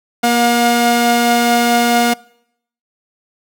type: tone pair together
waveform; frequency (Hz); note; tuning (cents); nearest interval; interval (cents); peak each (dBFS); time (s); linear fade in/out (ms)
sawtooth; 237.1 / 715.9; A#3 / F5; +30 / +43; octave + perfect fifth; 1913; -10; 0.23-2.14; 10
effects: noise-tail reverb RT60 0.7 s tail -24 dB re dry